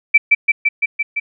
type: tone with echo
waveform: sine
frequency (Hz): 2327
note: D7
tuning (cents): -17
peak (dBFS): -4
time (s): 0.14-0.18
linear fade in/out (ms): 10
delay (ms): 170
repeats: 6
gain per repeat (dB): -2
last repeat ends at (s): 1.2
effects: none